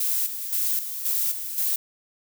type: noise with tremolo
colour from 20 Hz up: violet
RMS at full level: -24 dBFS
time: 0-1.76 s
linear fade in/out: 5 ms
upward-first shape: square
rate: 1.9 Hz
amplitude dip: 60%
effects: none

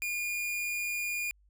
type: tone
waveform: 45% pulse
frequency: 2426 Hz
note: D#7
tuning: 44 cents flat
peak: -31 dBFS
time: 0.02-1.31 s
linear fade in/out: 0 ms
effects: added 50 Hz sine -61 dBFS peak until 1.49 s

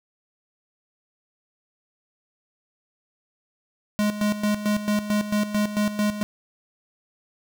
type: tone with tremolo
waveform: square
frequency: 208.9 Hz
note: G#3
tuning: 10 cents sharp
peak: -20 dBFS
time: 3.99-6.23 s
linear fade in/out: 0 ms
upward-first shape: square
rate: 4.5 Hz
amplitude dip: 70%
effects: none

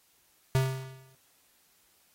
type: tone with exponential decay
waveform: square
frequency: 131.9 Hz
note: C3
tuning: 14 cents sharp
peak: -21 dBFS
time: 0.55-1.15 s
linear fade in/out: 0 ms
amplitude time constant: 130 ms
effects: white hiss -66 dBFS RMS until 2.14 s + AAC 48 kbps

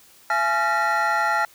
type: tone cluster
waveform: triangle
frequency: 675 / 845 / 1378 / 1811 / 1932 Hz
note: E5 / G#5 / F6 / A6 / B6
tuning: +41 / +30 / -24 / +49 / -39 cents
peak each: -26 / -21 / -20 / -27 / -27 dBFS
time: 0.3-1.45 s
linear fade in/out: 2 ms
effects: tanh soft clip ceiling -9 dBFS + white hiss -52 dBFS RMS until 1.54 s

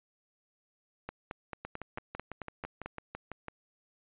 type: two click trains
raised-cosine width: 0.5 ms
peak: -23 / -24 dBFS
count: 9 / 12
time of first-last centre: 1.09-2.86 / 1.65-3.483 s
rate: 4.52 / 6 Hz
effects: resampled to 8000 Hz

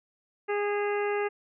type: harmonic tone with a mistuned harmonic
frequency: 411 Hz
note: G#4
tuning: 18 cents flat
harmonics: 1 / 2 / 3 / 4 / 5 / 6 / 7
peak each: -27 / -34 / -38 / -38 / -38 / -45 / -44 dBFS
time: 0.48-1.29 s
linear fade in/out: 20 ms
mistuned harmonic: 7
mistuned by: -76 cents
effects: none

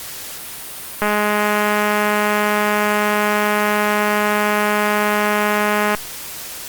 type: click train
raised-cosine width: 0.5 ms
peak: -3 dBFS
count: 1031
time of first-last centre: 1.02-5.948 s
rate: 209 Hz
effects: white hiss -31 dBFS RMS until 6.68 s + Opus 48 kbps

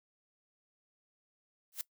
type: noise with exponential growth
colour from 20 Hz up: blue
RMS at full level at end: -32 dBFS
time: 1.72-1.81 s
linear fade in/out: 1 ms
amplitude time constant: 19 ms
effects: noise-tail reverb RT60 0.1 s tail -20 dB re dry

